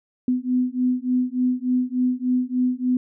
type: beating tone pair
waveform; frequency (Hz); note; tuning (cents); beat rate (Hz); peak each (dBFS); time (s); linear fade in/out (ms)
sine; 249.8 / 253.2; B3 / B3; +20 / +43; 3.4; -22; 0.28-2.97; 2
effects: none